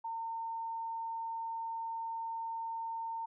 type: tone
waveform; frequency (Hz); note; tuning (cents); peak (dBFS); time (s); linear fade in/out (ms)
sine; 910; A#5; -42; -36; 0.04-3.26; 10
effects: none